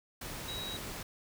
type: tone in noise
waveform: sine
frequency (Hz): 3844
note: B7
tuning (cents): -48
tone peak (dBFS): -39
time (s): 0.48-0.77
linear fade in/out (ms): 5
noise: pink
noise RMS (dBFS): -42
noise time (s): 0.21-1.03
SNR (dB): 0
effects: none